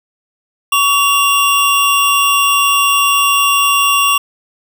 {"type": "tone pair together", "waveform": "square", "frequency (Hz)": [1126.1, 2776], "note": ["C#6", "F7"], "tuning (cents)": [27, -11], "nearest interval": "octave + major third", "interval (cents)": 1562, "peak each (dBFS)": -13, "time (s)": [0.72, 4.18], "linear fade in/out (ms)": 5, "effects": []}